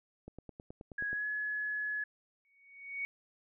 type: click train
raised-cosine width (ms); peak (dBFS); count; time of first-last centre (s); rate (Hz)
2; -33; 9; 0.28-1.13; 9.41
type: tone with pitch glide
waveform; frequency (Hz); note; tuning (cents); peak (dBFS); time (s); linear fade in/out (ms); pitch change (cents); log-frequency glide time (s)
sine; 1661.2 to 1698.1; G#6 to G#6; 0 to +38; -33; 0.98-2.04; 5; +38; 1.12-1.26
type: tone with exponential growth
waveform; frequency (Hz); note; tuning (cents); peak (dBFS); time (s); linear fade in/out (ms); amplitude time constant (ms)
sine; 2234; C#7; +13; -32; 2.45-3.05; 0; 130
effects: none